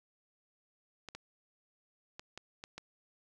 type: clicks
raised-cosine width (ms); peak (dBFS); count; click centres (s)
0.2; -27; 6; 1.087 / 1.15 / 2.195 / 2.376 / 2.639 / 2.78
effects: none